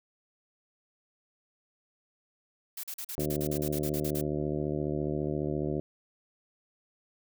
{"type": "noise bursts", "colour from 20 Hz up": "blue", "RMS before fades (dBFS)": -38, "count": 14, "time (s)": [2.77, 4.213], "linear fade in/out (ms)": 5, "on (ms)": 65, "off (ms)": 41}
{"type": "harmonic tone", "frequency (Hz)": 74.6, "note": "D2", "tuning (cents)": 28, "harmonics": [1, 2, 3, 4, 5, 6, 7, 8, 9], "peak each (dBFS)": [-41, -34, -39, -35, -34, -44, -40, -42, -45], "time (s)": [3.18, 5.8], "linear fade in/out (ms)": 0}
{"effects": []}